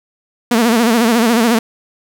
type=tone with vibrato; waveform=sawtooth; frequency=231 Hz; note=A#3; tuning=16 cents flat; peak=-6 dBFS; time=0.51-1.59 s; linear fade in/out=5 ms; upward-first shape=sine; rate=14 Hz; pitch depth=100 cents each way; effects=none